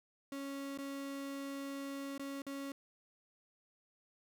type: tone with dropouts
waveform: 35% pulse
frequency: 276.7 Hz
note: C#4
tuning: 3 cents flat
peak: -39 dBFS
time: 0.32-2.72 s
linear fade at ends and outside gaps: 2 ms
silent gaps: 0.776-0.786 / 2.179-2.195 / 2.42-2.466 s
effects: none